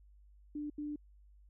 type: tone bursts at uneven times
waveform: sine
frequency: 296.2 Hz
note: D4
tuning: 15 cents sharp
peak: -37 dBFS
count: 2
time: 0.55-0.7 / 0.78-0.96 s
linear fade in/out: 5 ms
effects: added 50 Hz sine -58 dBFS peak until 1.49 s